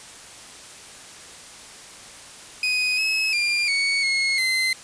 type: tone with pitch steps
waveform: 30% pulse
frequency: 2499 / 2576 / 2396 / 2228 / 2166 / 2064 Hz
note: D#7 / E7 / D7 / C#7 / C#7 / C7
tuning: +7 / -41 / +34 / +8 / -41 / -24 cents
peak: -17 dBFS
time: 2.63-4.73 s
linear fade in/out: 2 ms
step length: 350 ms
effects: white hiss -42 dBFS RMS until 4.83 s + resampled to 22050 Hz